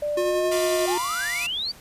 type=tone with pitch glide; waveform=sine; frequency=591 to 633.4 Hz; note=D5 to D#5; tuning=+11 to +31 cents; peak=-23 dBFS; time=0.02-0.86 s; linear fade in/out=5 ms; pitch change=+120 cents; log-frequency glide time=0.19-0.5 s
type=tone with tremolo; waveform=square; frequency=358.3 Hz; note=F4; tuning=44 cents sharp; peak=-23 dBFS; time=0.17-0.98 s; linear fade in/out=5 ms; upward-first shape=sine; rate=11 Hz; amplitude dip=25%
type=chord; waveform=5% pulse; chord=B diminished; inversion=second; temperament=equal; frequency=698.5 / 987.8 / 1174.7 Hz; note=F5 / B5 / D6; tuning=0 / 0 / 0 cents; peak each=-22 dBFS; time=0.51-1.47 s; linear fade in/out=10 ms
type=exponential sweep; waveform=sine; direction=up; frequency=740 to 4742 Hz; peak=-25 dBFS; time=0.87-1.72 s; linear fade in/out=10 ms
effects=pink hiss -48 dBFS RMS until 1.8 s + resampled to 32000 Hz